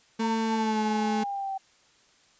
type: tone with pitch glide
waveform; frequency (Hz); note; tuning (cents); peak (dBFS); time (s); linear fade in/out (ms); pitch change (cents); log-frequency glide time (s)
35% pulse; 223.6 to 216.1; A3 to A3; +28 to -31; -24; 0.19-1.24; 10; -59; 0.56-0.79
type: linear sweep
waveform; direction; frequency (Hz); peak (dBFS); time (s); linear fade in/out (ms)
sine; down; 918 to 770; -29; 0.21-1.58; 10
effects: white hiss -61 dBFS RMS until 2.39 s + resampled to 16000 Hz